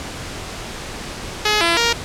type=tone with pitch steps; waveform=5% pulse; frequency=422.6 / 337.8 / 468.2 Hz; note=G#4 / E4 / A#4; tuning=+30 / +42 / +8 cents; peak=-3 dBFS; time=1.45-1.93 s; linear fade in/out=5 ms; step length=160 ms; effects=pink hiss -30 dBFS RMS until 2.04 s + low-pass 8000 Hz 12 dB/octave